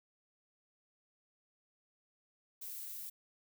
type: noise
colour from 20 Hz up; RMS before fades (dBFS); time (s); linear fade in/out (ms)
violet; -45; 2.61-3.1; 10
effects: none